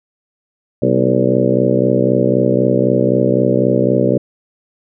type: harmonic tone with a mistuned harmonic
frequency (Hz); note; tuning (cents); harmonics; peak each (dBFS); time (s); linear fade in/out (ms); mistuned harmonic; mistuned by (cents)
63.9; C2; -40; 2 / 3 / 4 / 5 / 6 / 7 / 8 / 9; -19 / -19 / -19 / -19 / -19 / -19 / -19 / -19; 0.82-4.18; 5; 4; -63
effects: none